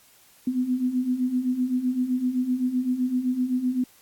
sine beating tone pair, 246.9 / 254.7 Hz, B3 / C4, 0 / -46 cents, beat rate 7.8 Hz, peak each -28 / -23 dBFS, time 0.47-3.84 s, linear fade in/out 5 ms, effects white hiss -56 dBFS RMS until 4.01 s + AAC 64 kbps

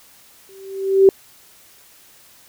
sine tone with exponential growth, 387.3 Hz, G4, 21 cents flat, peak -4 dBFS, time 0.49-1.09 s, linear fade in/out 1 ms, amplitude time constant 130 ms, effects white hiss -49 dBFS RMS until 2.48 s

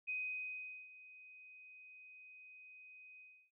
sine tone with ADSR envelope, 2508 Hz, D#7, 13 cents sharp, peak -37 dBFS, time 0.07-3.51 s, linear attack 22 ms, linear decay 790 ms, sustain -18 dB, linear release 310 ms, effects none

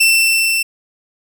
sawtooth tone with level ramp, 2683 Hz, E7, 30 cents sharp, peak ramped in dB -5 to -11 dBFS, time 0-0.63 s, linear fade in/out 10 ms, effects none

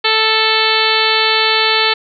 harmonic tone, 440 Hz, A4, in tune, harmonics 1 / 2 / 3 / 4 / 5 / 6 / 7 / 8 / 9 / 10, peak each -20 / -20 / -20 / -20 / -20 / -20 / -20 / -20 / -20 / -20 dBFS, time 0.04-1.94 s, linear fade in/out 10 ms, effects none

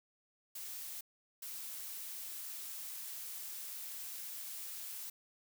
blue noise bursts at uneven times, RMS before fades -45 dBFS, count 2, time 0.55-1.01 / 1.42-5.1 s, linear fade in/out 5 ms, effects none

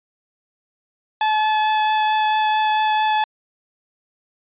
40% pulse tone with vibrato, 861 Hz, A5, 38 cents flat, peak -15 dBFS, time 1.21-3.24 s, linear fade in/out 2 ms, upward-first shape triangle, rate 4.5 Hz, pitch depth 9 cents each way, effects resampled to 8000 Hz

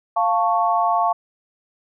sine chord, F augmented, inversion none, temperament equal with one note detuned, 698.5 / 886.6 / 1108.7 Hz, F5 / A5 / C#6, 0 / +13 / 0 cents, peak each -19 / -21 / -21 dBFS, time 0.16-1.13 s, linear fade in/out 10 ms, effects none

